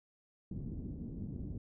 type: low-pass noise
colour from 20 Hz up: white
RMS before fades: -42 dBFS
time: 0.51-1.58 s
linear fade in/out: 5 ms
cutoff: 260 Hz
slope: 24 dB/octave
effects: none